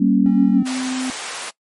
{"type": "chord", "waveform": "sine", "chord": "G diminished", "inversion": "none", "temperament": "equal with one note detuned", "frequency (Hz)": [193.19, 233.1, 277.2], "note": ["G3", "Bb3", "Db4"], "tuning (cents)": [-25, 0, 0], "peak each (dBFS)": -16, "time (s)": [0, 0.63], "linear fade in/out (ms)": 10}
{"type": "tone with pitch glide", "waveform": "triangle", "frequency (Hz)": [271.4, 257.9], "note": ["C#4", "C4"], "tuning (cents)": [-36, -25], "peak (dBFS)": -19, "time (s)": [0.26, 1.1], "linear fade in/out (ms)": 0, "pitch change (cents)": -89, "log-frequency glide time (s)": [0.54, 0.61]}
{"type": "high-pass noise", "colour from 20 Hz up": "pink", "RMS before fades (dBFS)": -29, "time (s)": [0.65, 1.51], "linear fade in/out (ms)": 20, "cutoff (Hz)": 680, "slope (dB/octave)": 12}
{"effects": ["noise-tail reverb RT60 0.1 s tail -21 dB re dry", "MP3 48 kbps"]}